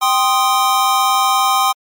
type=chord; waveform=square; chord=C minor; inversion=second; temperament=equal; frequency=784 / 1046.5 / 1244.5 Hz; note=G5 / C6 / Eb6; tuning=0 / 0 / 0 cents; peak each=-17 dBFS; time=0.01-1.73 s; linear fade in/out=20 ms; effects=MP3 96 kbps